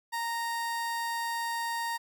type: tone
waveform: 30% pulse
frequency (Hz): 929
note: A#5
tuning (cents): -6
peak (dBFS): -28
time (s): 0.12-1.98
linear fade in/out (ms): 20
effects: none